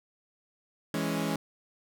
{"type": "chord", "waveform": "sawtooth", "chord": "C# minor", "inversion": "first", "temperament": "equal", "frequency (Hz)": [164.81, 207.7, 277.2], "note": ["E3", "G#3", "C#4"], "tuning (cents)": [0, 0, 0], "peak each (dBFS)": -29, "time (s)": [0.94, 1.36], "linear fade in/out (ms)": 2, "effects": []}